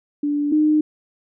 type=tone pair in turn; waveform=sine; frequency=291.6 / 305.1 Hz; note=D4 / D#4; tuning=-12 / -34 cents; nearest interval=minor second; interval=78 cents; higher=second; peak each=-18 / -13 dBFS; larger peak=second; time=0.23-0.52 / 0.52-0.81 s; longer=neither; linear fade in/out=5 ms; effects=none